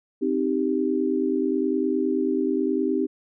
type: chord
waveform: sine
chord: C minor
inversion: none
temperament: equal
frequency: 261.6 / 311.1 / 392 Hz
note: C4 / Eb4 / G4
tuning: 0 / 0 / 0 cents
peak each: -25 dBFS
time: 0.21-3.07 s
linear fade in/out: 20 ms
effects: none